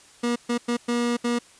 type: tone bursts at uneven times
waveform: 30% pulse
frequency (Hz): 239.2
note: A#3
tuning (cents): +45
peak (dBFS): -19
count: 5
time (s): 0.23-0.36 / 0.49-0.58 / 0.68-0.77 / 0.88-1.17 / 1.24-1.39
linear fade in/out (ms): 10
effects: white hiss -52 dBFS RMS until 1.59 s + resampled to 22050 Hz